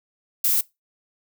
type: noise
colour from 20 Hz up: violet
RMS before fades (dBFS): -20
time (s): 0.44-0.61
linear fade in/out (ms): 5
effects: noise-tail reverb RT60 0.2 s tail -21 dB re dry